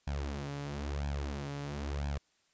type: tone with flanger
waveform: sawtooth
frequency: 71.2 Hz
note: C#2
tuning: 47 cents sharp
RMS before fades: -37 dBFS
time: 0.07-2.18 s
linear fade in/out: 5 ms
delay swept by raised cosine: 1.2 to 7.2 ms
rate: 1 Hz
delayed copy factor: +0.8
effects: white hiss -72 dBFS RMS until 2.53 s + resampled to 16000 Hz